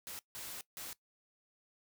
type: noise bursts at uneven times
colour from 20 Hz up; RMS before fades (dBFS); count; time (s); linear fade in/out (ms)
white; -45; 3; 0.07-0.19 / 0.35-0.61 / 0.77-0.93; 0
effects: noise-tail reverb RT60 0.1 s tail -19 dB re dry